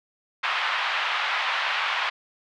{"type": "band-pass noise", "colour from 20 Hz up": "pink", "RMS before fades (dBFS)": -26, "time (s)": [0.43, 2.1], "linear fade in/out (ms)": 10, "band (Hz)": [910, 3400], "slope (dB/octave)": 24, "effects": []}